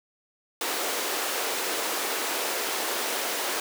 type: high-pass noise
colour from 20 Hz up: pink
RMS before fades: -29 dBFS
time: 0.61-3.6 s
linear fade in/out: 2 ms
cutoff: 350 Hz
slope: 24 dB/octave
effects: none